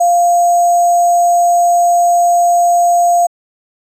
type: tone with sample-and-hold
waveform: sine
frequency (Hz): 696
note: F5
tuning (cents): -6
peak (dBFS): -7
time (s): 0-3.27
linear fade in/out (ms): 10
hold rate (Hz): 7350
effects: low-pass 12000 Hz 12 dB/octave